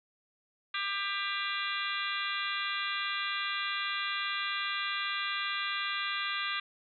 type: harmonic tone with a mistuned harmonic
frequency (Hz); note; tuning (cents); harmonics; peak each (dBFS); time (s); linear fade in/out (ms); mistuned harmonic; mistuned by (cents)
397.5; G4; +24; 3 / 4 / 5 / 6 / 7 / 8 / 9 / 10; -37 / -38 / -39 / -40 / -40 / -41 / -42 / -42; 0.74-6.6; 5; 8; +75
effects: none